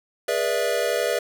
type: chord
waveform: square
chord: E dominant seventh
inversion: first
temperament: equal with one note detuned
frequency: 415.3 / 486 / 587.3 / 659.3 Hz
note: G#4 / B4 / D5 / E5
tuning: 0 / -28 / 0 / 0 cents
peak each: -30 / -26 / -27 / -28 dBFS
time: 0.28-1.19 s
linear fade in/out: 5 ms
effects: none